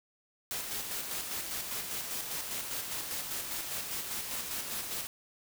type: noise with tremolo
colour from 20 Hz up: white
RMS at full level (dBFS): -36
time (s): 0.51-5.07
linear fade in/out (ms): 0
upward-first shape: square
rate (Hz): 5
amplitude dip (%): 35
effects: none